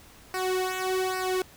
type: tone with flanger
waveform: sawtooth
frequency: 372.5 Hz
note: F#4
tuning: 12 cents sharp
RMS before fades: -28 dBFS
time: 0.34-1.42 s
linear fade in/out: 2 ms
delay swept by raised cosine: 0.29 to 2.49 ms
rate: 1.2 Hz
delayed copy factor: -0.85
effects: pink hiss -52 dBFS RMS until 1.56 s